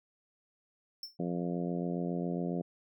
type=tone with exponential decay; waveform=square; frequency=5380 Hz; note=E8; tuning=34 cents sharp; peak=-36 dBFS; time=1.03-1.17 s; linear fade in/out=2 ms; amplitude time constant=30 ms
type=harmonic tone; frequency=87.31 Hz; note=F2; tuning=in tune; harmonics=2 / 3 / 4 / 5 / 6 / 7 / 8; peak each=-34 / -38 / -40 / -42 / -44 / -45 / -46 dBFS; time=1.19-2.62 s; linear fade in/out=10 ms
effects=none